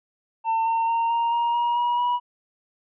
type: tone with pitch steps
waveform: triangle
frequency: 901 / 910.9 / 921 / 931.2 / 941.4 / 951.8 / 962.3 / 972.9 Hz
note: A5 / A#5 / A#5 / A#5 / A#5 / A#5 / B5 / B5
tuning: +41 / -40 / -21 / -2 / +17 / +36 / -45 / -26 cents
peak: -18 dBFS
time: 0.44-2.2 s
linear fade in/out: 50 ms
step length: 220 ms
effects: resampled to 8000 Hz